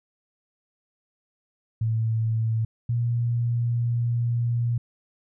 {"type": "tone pair in turn", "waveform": "sine", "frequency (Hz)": [112.2, 118.65], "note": ["A2", "A#2"], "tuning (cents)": [34, 31], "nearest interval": "minor second", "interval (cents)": 97, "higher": "second", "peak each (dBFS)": -21, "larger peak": "neither", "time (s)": [[1.81, 2.65], [2.89, 4.78]], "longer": "second", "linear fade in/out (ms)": 5, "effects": []}